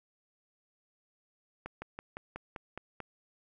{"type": "slowing click train", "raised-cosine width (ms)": 0.5, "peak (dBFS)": -25, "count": 8, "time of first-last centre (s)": [1.66, 3.003], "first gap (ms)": 160, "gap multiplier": 1.06, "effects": []}